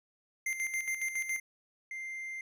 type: tone with tremolo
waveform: square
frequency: 2093 Hz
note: C7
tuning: in tune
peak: -31 dBFS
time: 0.46-1.4 s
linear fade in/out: 5 ms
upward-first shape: square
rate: 7.2 Hz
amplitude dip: 60%
type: tone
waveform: triangle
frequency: 2093 Hz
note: C7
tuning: in tune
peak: -36 dBFS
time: 1.91-2.41 s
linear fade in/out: 2 ms
effects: resampled to 32000 Hz